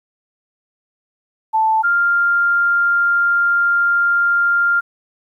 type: tone pair in turn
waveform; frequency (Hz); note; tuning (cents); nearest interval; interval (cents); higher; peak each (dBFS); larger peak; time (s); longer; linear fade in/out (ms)
sine; 880 / 1396.9; A5 / F6; 0 / 0; minor sixth; 800; second; -12; neither; 1.53-1.83 / 1.83-4.81; second; 20
effects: 9-bit